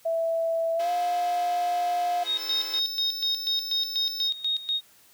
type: tone with pitch glide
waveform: sine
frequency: 659.3 to 706.6 Hz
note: E5 to F5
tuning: 0 to +20 cents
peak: -23 dBFS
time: 0.05-2.24 s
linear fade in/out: 10 ms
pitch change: +120 cents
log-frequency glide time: 0.75-0.9 s
type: chord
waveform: 5% pulse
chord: E augmented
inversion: none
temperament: equal with one note detuned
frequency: 329.6 / 422.6 / 523.3 Hz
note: E4 / G#4 / B#4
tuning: 0 / +30 / 0 cents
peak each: -32 dBFS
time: 0.79-2.8 s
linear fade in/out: 10 ms
type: tone with tremolo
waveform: sine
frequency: 3729 Hz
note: A#7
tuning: in tune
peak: -23 dBFS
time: 2.25-4.81 s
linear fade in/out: 50 ms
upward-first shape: square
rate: 4.1 Hz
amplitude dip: 80%
type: tone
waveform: square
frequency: 5274 Hz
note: E8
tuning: in tune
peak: -32 dBFS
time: 2.37-4.31 s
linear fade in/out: 50 ms
effects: white hiss -57 dBFS RMS until 5.13 s + high-pass 60 Hz 12 dB/octave